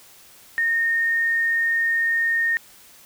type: tone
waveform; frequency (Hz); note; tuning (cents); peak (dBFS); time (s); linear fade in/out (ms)
sine; 1839; A#6; -24; -18; 0.58-2.57; 0
effects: white hiss -49 dBFS RMS until 3.05 s